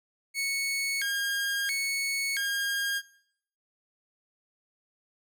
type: tone with vibrato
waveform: sawtooth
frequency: 1892 Hz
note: A#6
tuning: 25 cents sharp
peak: -24 dBFS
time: 0.34-3.02 s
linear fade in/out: 50 ms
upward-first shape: square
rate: 0.74 Hz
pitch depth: 270 cents each way
effects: noise-tail reverb RT60 0.7 s tail -21 dB re dry